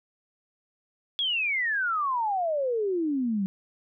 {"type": "exponential sweep", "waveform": "sine", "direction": "down", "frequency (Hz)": [3405, 187], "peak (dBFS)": -24, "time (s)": [1.19, 3.46], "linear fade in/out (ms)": 0, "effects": []}